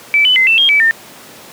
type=tone with pitch steps; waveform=sine; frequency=2315 / 3005 / 2060 / 2671 / 3231 / 2300 / 1808 Hz; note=D7 / F#7 / C7 / E7 / G#7 / D7 / A6; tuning=-25 / +26 / -28 / +22 / -48 / -37 / +47 cents; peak=-7 dBFS; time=0.14-0.91 s; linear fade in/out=0 ms; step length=110 ms; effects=pink hiss -36 dBFS RMS until 1.52 s + high-pass 200 Hz 12 dB/octave